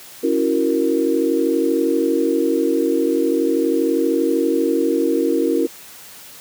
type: chord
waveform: sine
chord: F# dominant seventh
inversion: second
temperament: equal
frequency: 277.2 / 329.6 / 370 / 466.2 Hz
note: C#4 / E4 / F#4 / A#4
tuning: 0 / 0 / 0 / 0 cents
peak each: -21 / -19 / -23 / -20 dBFS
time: 0.23-5.67 s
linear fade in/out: 10 ms
effects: white hiss -40 dBFS RMS until 6.4 s + high-pass 100 Hz 12 dB/octave